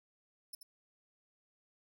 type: tone with echo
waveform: 15% pulse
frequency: 5290 Hz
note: E8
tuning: 5 cents sharp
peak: -37 dBFS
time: 0.53-0.55 s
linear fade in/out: 5 ms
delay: 80 ms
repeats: 1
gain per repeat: -7 dB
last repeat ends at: 0.63 s
effects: none